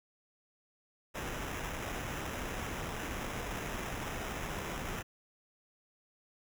pink noise with sample-and-hold, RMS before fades -39 dBFS, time 1.14-5.03 s, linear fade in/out 20 ms, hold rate 4410 Hz, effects none

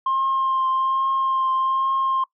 sine tone with vibrato, 1061 Hz, C6, 24 cents sharp, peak -17 dBFS, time 0.06-2.24 s, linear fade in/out 5 ms, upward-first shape triangle, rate 1.2 Hz, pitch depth 18 cents each way, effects noise-tail reverb RT60 0.1 s tail -22 dB re dry + tanh soft clip ceiling -15 dBFS

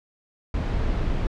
brown noise, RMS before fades -24 dBFS, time 0.54-1.27 s, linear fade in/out 2 ms, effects low-pass 4000 Hz 12 dB/octave

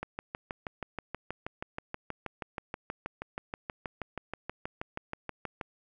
click train, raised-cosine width 0.5 ms, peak -20 dBFS, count 36, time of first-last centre 0.03-5.612 s, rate 6.27 Hz, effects none

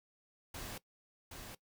pink noise with echo, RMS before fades -45 dBFS, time 0.54-0.78 s, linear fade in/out 5 ms, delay 770 ms, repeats 1, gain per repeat -4 dB, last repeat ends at 1.55 s, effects noise-tail reverb RT60 0.1 s tail -20 dB re dry

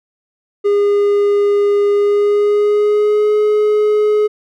triangle tone with pitch glide, 407.7 to 422.3 Hz, G#4 to G#4, -32 to +29 cents, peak -8 dBFS, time 0.64-4.28 s, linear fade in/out 20 ms, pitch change +61 cents, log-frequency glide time 1.91-3.34 s, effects none

